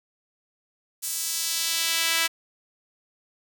sawtooth tone with high-pass filter sweep, 329.6 Hz, E4, in tune, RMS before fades -26 dBFS, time 1.02-2.28 s, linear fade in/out 20 ms, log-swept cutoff 8200 to 2000 Hz, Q 0.98, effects none

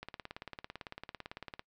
click train, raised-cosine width 0.3 ms, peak -26 dBFS, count 29, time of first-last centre 0.03-1.594 s, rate 17.9 Hz, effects noise-tail reverb RT60 0.1 s tail -23 dB re dry

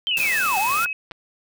sine linear two-way sweep, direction down then up, 3165 to 740 to 1472 Hz, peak -20 dBFS, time 0.07-0.86 s, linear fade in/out 0 ms, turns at 0.58 s
sine tone with pitch glide, 2600 to 2558 Hz, E7 to D#7, -24 to +47 cents, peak -24 dBFS, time 0.11-0.93 s, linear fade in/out 2 ms, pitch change -29 cents, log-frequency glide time 0.55-0.67 s
white noise, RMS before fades -29 dBFS, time 0.17-0.85 s, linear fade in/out 0 ms
clicks, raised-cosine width 0.3 ms, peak -19 dBFS, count 2, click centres 1.112 / 1.118 s
effects none

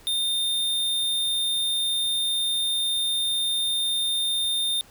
square tone, 3631 Hz, A#7, 46 cents flat, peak -23 dBFS, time 0.07-4.81 s, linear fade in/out 0 ms, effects pink hiss -52 dBFS RMS until 4.9 s

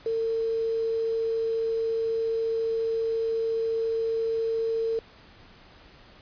sine tone with quantisation, 452.4 Hz, A4, 48 cents sharp, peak -24 dBFS, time 0.06-4.99 s, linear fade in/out 2 ms, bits 7, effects pink hiss -52 dBFS RMS until 6.21 s + resampled to 11025 Hz

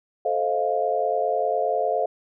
sine chord, F dominant seventh, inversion first, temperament just, 436.5 / 523.8 / 628.6 / 698.5 Hz, A4 / C5 / Eb5 / F5, -14 / +2 / +18 / 0 cents, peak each -27 / -27 / -27 / -24 dBFS, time 0.25-2.06 s, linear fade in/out 5 ms, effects none

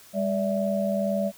sine tone cluster, 200 / 576 / 658 Hz, G3 / D5 / E5, +35 / -34 / -3 cents, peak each -26 / -27 / -29 dBFS, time 0.13-1.32 s, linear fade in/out 50 ms, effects white hiss -51 dBFS RMS until 1.37 s

